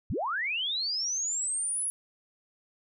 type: linear sweep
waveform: sine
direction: up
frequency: 44.62 to 10548 Hz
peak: -28 dBFS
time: 0.1-1.9 s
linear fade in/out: 0 ms
effects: none